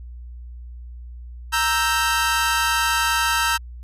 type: chord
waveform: sawtooth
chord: E diminished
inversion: second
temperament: equal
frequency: 932.3 / 1318.5 / 1568 Hz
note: Bb5 / E6 / G6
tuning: 0 / 0 / 0 cents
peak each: -19 dBFS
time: 1.52-3.58 s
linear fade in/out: 20 ms
effects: added 60 Hz sine -34 dBFS peak until 3.83 s + resampled to 32000 Hz